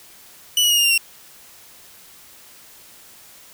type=tone with pitch steps; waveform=sawtooth; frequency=2960 / 2914 / 2869 / 2825 / 2781 / 2738 Hz; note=F#7 / F#7 / F7 / F7 / F7 / F7; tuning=0 / -27 / +46 / +19 / -8 / -35 cents; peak=-11 dBFS; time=0.57-0.978 s; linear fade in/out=2 ms; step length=68 ms; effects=white hiss -46 dBFS RMS until 3.53 s